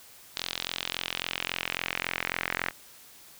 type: tone with band-pass filter sweep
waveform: sawtooth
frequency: 43.65 Hz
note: F1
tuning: in tune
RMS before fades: -34 dBFS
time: 0.36-2.71 s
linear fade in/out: 10 ms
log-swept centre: 4000 to 1900 Hz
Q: 2.4
effects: white hiss -52 dBFS RMS until 3.39 s